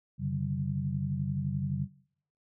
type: tone cluster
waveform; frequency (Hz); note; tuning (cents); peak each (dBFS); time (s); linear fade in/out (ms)
sine; 89.9 / 138 / 149.6 / 189.8; F#2 / C#3 / D3 / F#3; -49 / -7 / +32 / +44; -38 / -31 / -38 / -35; 0.18-1.88; 50
effects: noise-tail reverb RT60 0.6 s tail -19 dB re dry